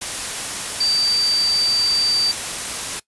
sine tone in noise, 4650 Hz, D8, 18 cents flat, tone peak -15 dBFS, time 0.8-2.32 s, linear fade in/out 10 ms, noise white, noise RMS -26 dBFS, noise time 0.01-3 s, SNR +8 dB, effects noise-tail reverb RT60 0.1 s tail -20 dB re dry + resampled to 24000 Hz

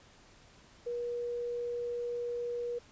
sine tone, 479.9 Hz, B4, 50 cents flat, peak -33 dBFS, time 0.86-2.79 s, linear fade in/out 10 ms, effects pink hiss -59 dBFS RMS until 2.91 s + resampled to 16000 Hz

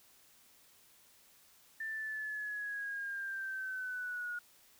sine linear sweep, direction down, 1785 to 1438 Hz, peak -37 dBFS, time 1.8-4.39 s, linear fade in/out 5 ms, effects white hiss -64 dBFS RMS until 4.79 s

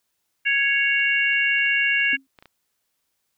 harmonic tone, 554.4 Hz, C#5, in tune, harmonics 3 / 4 / 5, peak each -22 / -22 / -22 dBFS, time 0.45-2.17 s, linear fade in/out 20 ms
clicks, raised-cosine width 0.3 ms, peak -30 dBFS, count 9, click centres 0.998 / 1.33 / 1.585 / 1.661 / 2.003 / 2.053 / 2.388 / 2.425 / 2.457 s
sine tone with exponential decay, 268.8 Hz, C4, 47 cents sharp, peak -29 dBFS, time 2.13-2.27 s, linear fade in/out 1 ms, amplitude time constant 30 ms
effects white hiss -74 dBFS RMS until 3.37 s

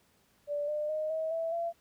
sine tone with pitch steps, 583 / 600.8 / 619.1 / 638 / 657.4 / 677.5 Hz, D5 / D5 / D#5 / D#5 / E5 / E5, -13 / +39 / -9 / +43 / -5 / +47 cents, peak -30 dBFS, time 0.47-1.73 s, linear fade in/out 50 ms, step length 210 ms, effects pink hiss -68 dBFS RMS until 1.8 s + high-pass 60 Hz 12 dB/octave

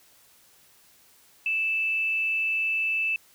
sine tone with amplitude modulation, 2637 Hz, E7, in tune, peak -22 dBFS, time 1.46-3.16 s, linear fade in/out 2 ms, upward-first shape sine, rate 285 Hz, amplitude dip 25%, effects white hiss -58 dBFS RMS until 3.34 s

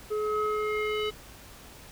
square tone with low-pass filter sweep, 425.5 Hz, G#4, 42 cents sharp, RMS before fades -29 dBFS, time 0.1-1.11 s, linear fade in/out 20 ms, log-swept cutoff 870 to 3300 Hz, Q 3.3, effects added 50 Hz sine -55 dBFS peak until 1.91 s + pink hiss -49 dBFS RMS until 1.91 s

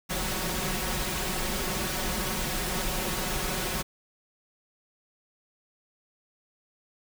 pink noise with comb filter, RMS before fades -30 dBFS, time 0.09-3.83 s, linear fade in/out 20 ms, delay 5.4 ms, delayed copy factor +0.75, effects none

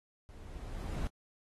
brown noise with level ramp, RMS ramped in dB -51 to -34 dBFS, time 0.29-1.07 s, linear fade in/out 0 ms, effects AAC 32 kbps

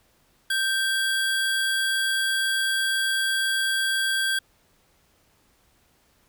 square tone pair together, 1568 / 3322 Hz, G6 / G#7, 0 / 0 cents, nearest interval octave + minor second, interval 1300 cents, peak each -24 / -28 dBFS, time 0.5-4.39 s, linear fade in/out 5 ms, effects pink hiss -63 dBFS RMS until 6.28 s

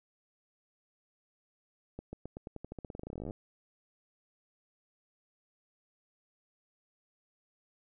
accelerating click train, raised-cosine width 2 ms, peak -28 dBFS, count 28, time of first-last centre 1.99-3.309 s, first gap 140 ms, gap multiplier 0.9, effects none

